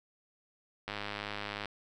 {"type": "click train", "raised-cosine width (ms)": 0.3, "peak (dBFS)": -21, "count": 81, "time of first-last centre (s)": [0.88, 1.657], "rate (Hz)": 103, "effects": []}